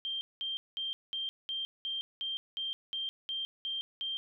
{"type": "tone bursts", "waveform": "sine", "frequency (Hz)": 3168, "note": "G7", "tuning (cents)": 18, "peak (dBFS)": -33, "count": 12, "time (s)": [0.05, 4.17], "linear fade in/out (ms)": 0, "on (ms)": 160, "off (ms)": 200, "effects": []}